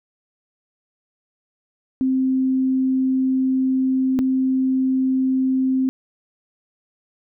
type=tone pair in turn; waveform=sine; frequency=261.6 / 261.6 Hz; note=C4 / C4; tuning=0 / 0 cents; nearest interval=unison; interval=0 cents; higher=neither; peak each=-16 dBFS; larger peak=neither; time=2.01-4.19 / 4.19-5.89 s; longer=first; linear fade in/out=0 ms; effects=none